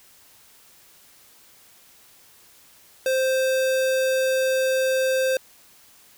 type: tone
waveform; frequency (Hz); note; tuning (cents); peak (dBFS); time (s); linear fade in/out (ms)
square; 523.3; C5; 0; -20; 3.06-5.37; 2
effects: white hiss -53 dBFS RMS until 6.17 s